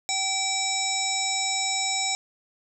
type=harmonic tone; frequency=770 Hz; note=G5; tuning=31 cents flat; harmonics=1 / 3 / 5 / 7 / 9 / 10; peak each=-31 / -31 / -31 / -31 / -31 / -31 dBFS; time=0.09-2.15 s; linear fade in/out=0 ms; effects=none